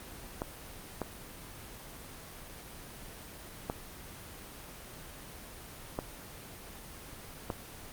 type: clicks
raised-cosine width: 1 ms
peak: -18 dBFS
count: 5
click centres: 0.419 / 1.017 / 3.699 / 5.989 / 7.502 s
effects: pink hiss -47 dBFS RMS until 7.92 s + Opus 24 kbps